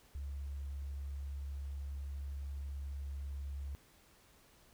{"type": "tone", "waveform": "sine", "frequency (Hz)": 69.8, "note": "C#2", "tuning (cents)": 13, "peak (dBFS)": -39, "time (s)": [0.15, 3.75], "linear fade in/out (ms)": 0, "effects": ["pink hiss -65 dBFS RMS until 4.73 s"]}